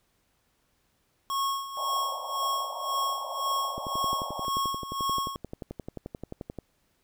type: tone with tremolo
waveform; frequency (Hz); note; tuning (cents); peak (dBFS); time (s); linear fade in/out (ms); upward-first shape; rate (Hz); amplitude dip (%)
square; 1095; C#6; -22; -26; 1.3-5.36; 0; sine; 1.9; 75
type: band-pass noise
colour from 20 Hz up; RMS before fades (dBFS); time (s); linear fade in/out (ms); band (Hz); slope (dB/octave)
pink; -39; 1.77-4.45; 0; 540 to 1100; 96
type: click train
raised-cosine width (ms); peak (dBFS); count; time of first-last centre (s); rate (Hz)
2; -23; 33; 3.78-6.587; 11.4
effects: pink hiss -71 dBFS RMS until 7.03 s